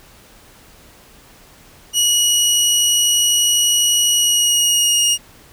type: tone with pitch glide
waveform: 20% pulse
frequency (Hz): 2912 to 2857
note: F#7 to F7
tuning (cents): -28 to +39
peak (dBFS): -7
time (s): 1.93-5.18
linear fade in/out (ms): 50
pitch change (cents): -33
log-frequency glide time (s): 4.15-5.06
effects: pink hiss -46 dBFS RMS until 5.52 s